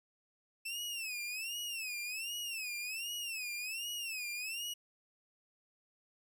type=tone with vibrato; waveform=sawtooth; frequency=2637 Hz; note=E7; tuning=in tune; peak=-35 dBFS; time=0.65-4.74 s; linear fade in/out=10 ms; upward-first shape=sine; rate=1.3 Hz; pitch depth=170 cents each way; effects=none